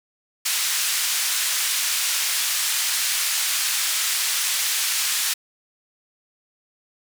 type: band-pass noise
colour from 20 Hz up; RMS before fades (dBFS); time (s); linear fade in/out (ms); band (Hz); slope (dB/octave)
white; -23; 0.45-5.34; 10; 1600 to 10000; 12
effects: none